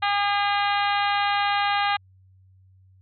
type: harmonic tone with a mistuned harmonic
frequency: 405.8 Hz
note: G#4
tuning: 40 cents flat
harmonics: 2 / 3 / 4 / 5 / 6 / 7 / 8 / 9 / 10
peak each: -23 / -27 / -29 / -31 / -33 / -34 / -35 / -36 / -37 dBFS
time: 0.02-1.97 s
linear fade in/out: 10 ms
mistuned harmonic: 9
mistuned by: +29 cents
effects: added 94 Hz sine -52 dBFS peak until 3.01 s